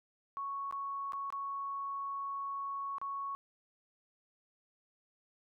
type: tone with dropouts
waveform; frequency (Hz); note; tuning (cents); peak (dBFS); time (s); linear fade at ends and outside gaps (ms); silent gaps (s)
sine; 1108.7; C#6; 0; -36; 0.37-3.35; 0; 0.711-0.725 / 1.122-1.133 / 1.303-1.325 / 2.983-3.015
effects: none